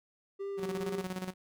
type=tone with vibrato; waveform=triangle; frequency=392 Hz; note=G4; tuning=in tune; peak=-33 dBFS; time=0.39-1.03 s; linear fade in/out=20 ms; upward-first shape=sine; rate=2.4 Hz; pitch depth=24 cents each way
type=tone with tremolo; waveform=sawtooth; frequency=185 Hz; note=F#3; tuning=in tune; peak=-30 dBFS; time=0.57-1.34 s; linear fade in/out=50 ms; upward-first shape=square; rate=17 Hz; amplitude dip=65%
effects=none

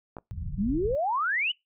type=clicks; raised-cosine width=1 ms; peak=-24 / -27 dBFS; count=2; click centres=0.168 / 0.185 s
type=low-pass noise; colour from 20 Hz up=pink; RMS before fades=-34 dBFS; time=0.31-0.95 s; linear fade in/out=0 ms; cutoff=170 Hz; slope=48 dB/octave
type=exponential sweep; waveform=sine; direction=up; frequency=182.6 to 3070 Hz; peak=-24 dBFS; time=0.58-1.52 s; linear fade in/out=10 ms
effects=noise-tail reverb RT60 0.2 s tail -25 dB re dry

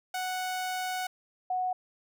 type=tone pair in turn; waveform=sawtooth / sine; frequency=740 / 736.8 Hz; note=F#5 / F#5; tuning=0 / -7 cents; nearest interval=unison; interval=7 cents; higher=first; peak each=-27 dBFS; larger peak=neither; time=0.14-1.07 / 1.5-1.73 s; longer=first; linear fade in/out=5 ms; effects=none

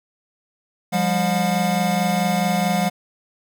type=tone cluster; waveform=square; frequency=175.6 / 200.2 / 719 Hz; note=F3 / G3 / F#5; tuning=+10 / +37 / -50 cents; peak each=-23 dBFS; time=0.92-2.9 s; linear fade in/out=20 ms; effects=none

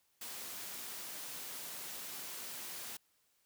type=high-pass noise; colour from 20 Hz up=white; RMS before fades=-45 dBFS; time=0.21-2.97 s; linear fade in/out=5 ms; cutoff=140 Hz; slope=12 dB/octave; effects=white hiss -75 dBFS RMS until 3.45 s

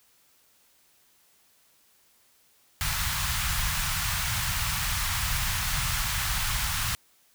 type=band-stop noise; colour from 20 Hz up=pink; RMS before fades=-28 dBFS; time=2.81-6.95 s; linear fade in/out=0 ms; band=140 to 980 Hz; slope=24 dB/octave; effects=white hiss -63 dBFS RMS until 7.34 s

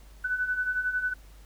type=beating tone pair; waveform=sine; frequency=1489 / 1500 Hz; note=F#6 / F#6; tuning=+11 / +23 cents; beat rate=11 Hz; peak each=-33 / -27 dBFS; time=0.24-1.14 s; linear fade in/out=10 ms; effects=added 50 Hz sine -48 dBFS peak until 1.45 s + pink hiss -58 dBFS RMS until 1.45 s

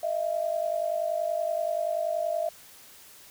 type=tone pair together; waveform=sine; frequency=624 / 674.5 Hz; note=D#5 / E5; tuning=+5 / +40 cents; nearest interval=minor second; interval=135 cents; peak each=-29 / -28 dBFS; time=0.03-2.49 s; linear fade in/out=5 ms; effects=white hiss -51 dBFS RMS until 3.3 s

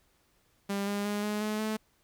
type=tone with pitch steps; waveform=sawtooth; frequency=199.5 / 202.9 / 206.3 / 209.8 / 213.3 / 216.9 Hz; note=G3 / G#3 / G#3 / G#3 / G#3 / A3; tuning=+31 / -40 / -11 / +18 / +46 / -25 cents; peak=-26 dBFS; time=0.69-1.77 s; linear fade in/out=10 ms; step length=180 ms; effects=pink hiss -69 dBFS RMS until 2.03 s

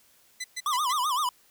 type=tone bursts; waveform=15% pulse; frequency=2013 Hz; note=B6; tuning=33 cents sharp; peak=-25 dBFS; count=4; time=0.4-0.932 s; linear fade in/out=10 ms; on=43 ms; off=120 ms
type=tone with vibrato; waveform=square; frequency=1100 Hz; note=C#6; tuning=14 cents flat; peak=-25 dBFS; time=0.66-1.29 s; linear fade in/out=2 ms; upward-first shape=sine; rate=7.8 Hz; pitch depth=210 cents each way
effects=white hiss -61 dBFS RMS until 1.5 s

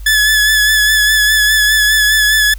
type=tone with vibrato; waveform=sawtooth; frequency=1718 Hz; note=A6; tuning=42 cents flat; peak=-5 dBFS; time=0.06-2.54 s; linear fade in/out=5 ms; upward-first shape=sine; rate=4.9 Hz; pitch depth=30 cents each way; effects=added 49 Hz sine -25 dBFS peak until 2.58 s + white hiss -45 dBFS RMS until 2.58 s

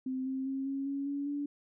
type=tone with pitch steps; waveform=sine; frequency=260 / 264.4 / 268.9 / 273.4 / 278 / 282.7 / 287.5 Hz; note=C4 / C4 / C4 / C#4 / C#4 / C#4 / D4; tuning=-11 / +18 / +47 / -24 / +5 / +34 / -37 cents; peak=-32 dBFS; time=0.06-1.46 s; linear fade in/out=5 ms; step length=200 ms; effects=none

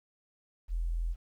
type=tone; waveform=sine; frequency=42 Hz; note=E1; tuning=33 cents sharp; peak=-29 dBFS; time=0.68-1.16 s; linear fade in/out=50 ms; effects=11-bit

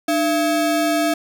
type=ring-modulated tone; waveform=square; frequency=488.6 Hz; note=B4; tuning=19 cents flat; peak=-14 dBFS; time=0.08-1.14 s; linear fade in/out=5 ms; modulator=188 Hz; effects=none

